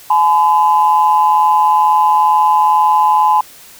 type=tone pair together; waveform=sine; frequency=850.8 / 1013 Hz; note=G#5 / B5; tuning=+42 / +44 cents; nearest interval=minor third; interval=302 cents; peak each=-10 dBFS; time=0.1-3.41 s; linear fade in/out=5 ms; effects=tanh soft clip ceiling 0 dBFS + white hiss -39 dBFS RMS until 3.79 s